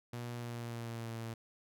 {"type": "tone with pitch glide", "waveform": "sawtooth", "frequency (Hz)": [120, 114.32], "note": ["B2", "A#2"], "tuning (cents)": [-49, -33], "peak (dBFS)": -36, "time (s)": [0.13, 1.34], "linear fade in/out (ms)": 5, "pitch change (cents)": -84, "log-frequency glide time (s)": [0.34, 1.15], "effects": []}